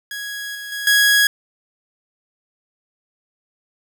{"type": "tone with level steps", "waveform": "sawtooth", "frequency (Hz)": 1661.2, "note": "G#6", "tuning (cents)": 0, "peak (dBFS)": [-23, -26, -21, -8], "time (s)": [0.11, 1.27], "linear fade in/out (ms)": 2, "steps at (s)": [0.55, 0.72, 0.87], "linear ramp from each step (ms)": 2, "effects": ["8-bit"]}